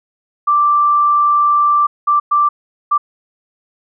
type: tone bursts at uneven times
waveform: sine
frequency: 1174.7 Hz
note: D6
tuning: in tune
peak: -9 dBFS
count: 4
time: 0.47-1.87 / 2.07-2.2 / 2.31-2.49 / 2.91-2.98 s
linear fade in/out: 10 ms
effects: none